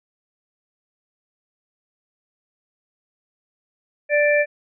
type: harmonic tone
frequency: 588 Hz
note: D5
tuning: 2 cents sharp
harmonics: 1 / 3 / 4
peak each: -16 / -21 / -22 dBFS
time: 4.09-4.46 s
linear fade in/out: 50 ms
effects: none